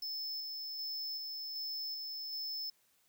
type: tone with tremolo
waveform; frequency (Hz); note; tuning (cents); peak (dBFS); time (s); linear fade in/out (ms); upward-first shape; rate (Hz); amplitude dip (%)
square; 5250; E8; -8; -38; 0.02-2.7; 5; square; 1.3; 25
effects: white hiss -72 dBFS RMS until 3.08 s